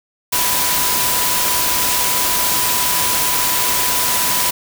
sine tone in noise, 990 Hz, B5, 4 cents sharp, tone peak -24 dBFS, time 0.32-4.51 s, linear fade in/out 10 ms, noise white, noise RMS -17 dBFS, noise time 0.32-4.51 s, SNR -10 dB, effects none

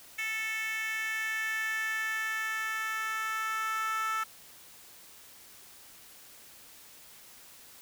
10% pulse tone with high-pass filter sweep, 440 Hz, A4, in tune, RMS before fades -33 dBFS, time 0.18-4.24 s, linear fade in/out 10 ms, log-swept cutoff 2100 to 1300 Hz, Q 4.6, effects white hiss -53 dBFS RMS until 7.81 s

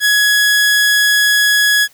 sawtooth tone, 1678 Hz, G#6, 17 cents sharp, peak -6 dBFS, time 0-1.88 s, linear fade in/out 50 ms, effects white hiss -49 dBFS RMS until 1.93 s

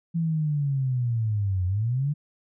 sine linear two-way sweep, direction down then up, 168.7 to 89.1 to 151.1 Hz, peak -22 dBFS, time 0.14-2.14 s, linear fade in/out 20 ms, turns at 1.66 s, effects none

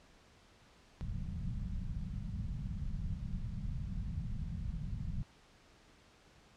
pink low-pass noise, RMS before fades -39 dBFS, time 1.01-5.23 s, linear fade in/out 0 ms, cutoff 200 Hz, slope 48 dB/octave, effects pink hiss -63 dBFS RMS until 6.56 s + low-pass 6000 Hz 12 dB/octave

